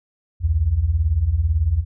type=beating tone pair; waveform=sine; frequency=65.41 / 83.41 Hz; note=C2 / E2; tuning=0 / +21 cents; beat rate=18 Hz; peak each=-21 / -17 dBFS; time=0.4-1.85 s; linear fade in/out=50 ms; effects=none